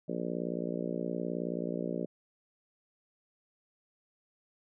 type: harmonic tone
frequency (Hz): 59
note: A#1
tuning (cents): +22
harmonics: 3 / 4 / 5 / 6 / 7 / 8 / 9 / 10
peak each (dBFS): -38 / -39 / -40 / -41 / -41 / -42 / -43 / -43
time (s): 0.08-2.06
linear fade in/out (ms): 10
effects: none